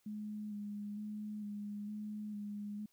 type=tone with vibrato; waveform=sine; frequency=208.6 Hz; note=G#3; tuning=8 cents sharp; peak=-40 dBFS; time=0.06-2.86 s; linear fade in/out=5 ms; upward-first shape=square; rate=1.1 Hz; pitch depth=20 cents each way; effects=white hiss -75 dBFS RMS until 2.92 s